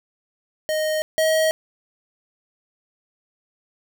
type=tone pair in turn; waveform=square; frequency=621 / 634.4 Hz; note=D#5 / D#5; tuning=-3 / +33 cents; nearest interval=unison; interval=36 cents; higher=second; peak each=-21 / -17 dBFS; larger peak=second; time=0.69-1.02 / 1.18-1.51 s; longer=neither; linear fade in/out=0 ms; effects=none